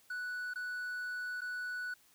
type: tone with dropouts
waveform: triangle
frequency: 1480 Hz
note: F#6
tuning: in tune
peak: -35 dBFS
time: 0.1-1.94 s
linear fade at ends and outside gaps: 5 ms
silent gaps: 0.537-0.557 / 1.408-1.416 s
effects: white hiss -66 dBFS RMS until 2.14 s